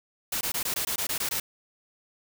white noise bursts, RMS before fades -29 dBFS, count 10, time 0.32-1.4 s, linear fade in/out 5 ms, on 90 ms, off 20 ms, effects none

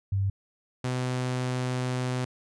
sine / sawtooth tone pair in turn, 98 / 126.62 Hz, G2 / B2, 0 / +44 cents, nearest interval major third, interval 444 cents, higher second, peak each -23 dBFS, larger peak neither, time 0.12-0.3 / 0.84-2.25 s, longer second, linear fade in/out 5 ms, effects resampled to 22050 Hz

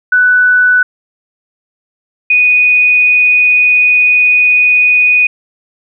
sine tone pair in turn, 1490 / 2479 Hz, F#6 / D#7, +12 / -7 cents, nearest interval major sixth, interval 881 cents, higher second, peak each -5 dBFS, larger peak neither, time 0.12-0.83 / 2.3-5.27 s, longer second, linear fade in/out 5 ms, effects none

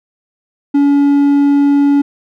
triangle tone, 283.8 Hz, C#4, 41 cents sharp, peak -5 dBFS, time 0.74-2.02 s, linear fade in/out 10 ms, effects none

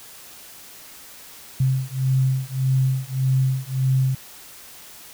sine beating tone pair, 130.81 / 132.51 Hz, C3 / C3, 0 / +22 cents, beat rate 1.7 Hz, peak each -21 dBFS, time 1.6-4.15 s, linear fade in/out 5 ms, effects white hiss -43 dBFS RMS until 5.13 s

